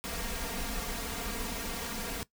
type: noise with comb filter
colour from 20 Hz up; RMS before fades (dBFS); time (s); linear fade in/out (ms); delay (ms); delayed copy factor
pink; -36; 0.04-2.23; 0; 4.3; +1
effects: noise-tail reverb RT60 0.1 s tail -18 dB re dry